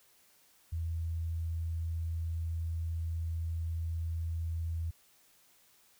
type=tone; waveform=sine; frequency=82.41 Hz; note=E2; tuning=in tune; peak=-32 dBFS; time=0.72-4.91 s; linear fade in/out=10 ms; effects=white hiss -65 dBFS RMS until 5.99 s